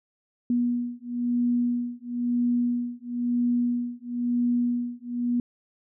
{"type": "beating tone pair", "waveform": "sine", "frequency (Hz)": [241.4, 242.4], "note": ["B3", "B3"], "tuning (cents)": [-39, -32], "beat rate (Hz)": 1, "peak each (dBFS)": -26, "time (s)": [0.5, 5.4], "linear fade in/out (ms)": 2, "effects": []}